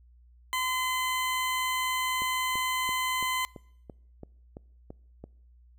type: tone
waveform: 20% pulse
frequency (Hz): 1024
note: C6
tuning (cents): -38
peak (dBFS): -22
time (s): 0.53-3.45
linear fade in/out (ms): 0
type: click train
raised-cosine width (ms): 2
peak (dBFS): -28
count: 10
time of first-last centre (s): 2.22-5.24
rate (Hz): 2.98
effects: noise-tail reverb RT60 0.8 s tail -25 dB re dry + added 60 Hz sine -54 dBFS peak until 5.78 s